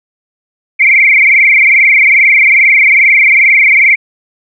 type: tone with frequency modulation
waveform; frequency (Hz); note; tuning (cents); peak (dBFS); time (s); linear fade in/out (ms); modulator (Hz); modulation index
sine; 2217; C#7; 0; -3; 0.79-3.96; 20; 22.4; 6.7
effects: none